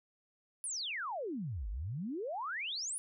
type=exponential two-way sweep; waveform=sine; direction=down then up; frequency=10480 to 46.25 to 10480 Hz; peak=-36 dBFS; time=0.64-2.98 s; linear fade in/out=0 ms; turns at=1.69 s; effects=none